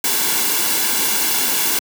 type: noise with comb filter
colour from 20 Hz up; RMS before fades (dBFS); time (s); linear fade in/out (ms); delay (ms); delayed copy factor
white; -18; 0.04-1.79; 2; 1.6; -0.6
effects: high-pass 200 Hz 12 dB/octave